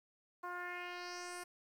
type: tone with low-pass filter sweep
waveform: 10% pulse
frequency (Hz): 354.9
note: F4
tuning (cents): +28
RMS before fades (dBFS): -45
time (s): 0.43-1.44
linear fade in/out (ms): 10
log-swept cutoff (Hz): 1100 to 11000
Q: 2.7
effects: 11-bit